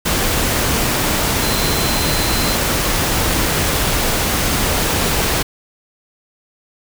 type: tone in noise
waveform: sine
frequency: 4088 Hz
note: C8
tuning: 41 cents flat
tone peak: -25 dBFS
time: 1.42-2.56 s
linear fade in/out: 10 ms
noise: pink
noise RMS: -17 dBFS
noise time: 0.05-5.43 s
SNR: -11 dB
effects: none